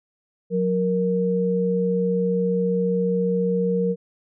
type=tone pair together; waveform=sine; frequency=181.99 / 467.4 Hz; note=F#3 / A#4; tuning=-28 / +5 cents; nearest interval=octave + major third; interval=1633 cents; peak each=-22 / -21 dBFS; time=0.5-3.96 s; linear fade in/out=50 ms; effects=none